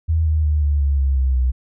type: tone with pitch steps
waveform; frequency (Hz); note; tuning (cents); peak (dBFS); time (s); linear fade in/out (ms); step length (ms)
sine; 80.6 / 77.85 / 75.2 / 72.64 / 70.17 / 67.78 / 65.47 / 63.24; E2 / D#2 / D2 / D2 / C#2 / C#2 / C2 / B1; -38 / +2 / +42 / -18 / +22 / -38 / +2 / +42; -14; 0.08-1.52; 20; 180
effects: none